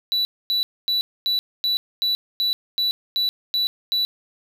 triangle tone bursts, 3951 Hz, B7, in tune, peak -17 dBFS, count 11, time 0.12-4.05 s, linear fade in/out 0 ms, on 130 ms, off 250 ms, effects none

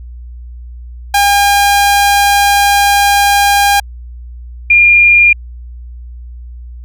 sawtooth / sine tone pair in turn, 807 / 2409 Hz, G#5 / D7, -50 / +43 cents, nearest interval octave + perfect fifth, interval 1893 cents, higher second, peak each -3 dBFS, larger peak neither, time 1.14-3.8 / 4.7-5.33 s, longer first, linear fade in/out 5 ms, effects added 60 Hz sine -26 dBFS peak until 6.84 s

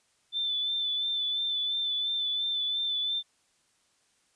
sine tone with vibrato, 3520 Hz, A7, in tune, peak -27 dBFS, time 0.32-3.23 s, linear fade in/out 50 ms, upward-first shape sine, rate 2.9 Hz, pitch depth 30 cents each way, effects white hiss -69 dBFS RMS until 4.35 s + resampled to 22050 Hz

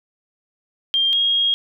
sine tone pair in turn, 3194 / 3265 Hz, G7 / G#7, +32 / -30 cents, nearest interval unison, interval 38 cents, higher second, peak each -15 dBFS, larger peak neither, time 0.94-1.13 / 1.13-1.54 s, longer second, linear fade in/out 0 ms, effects none

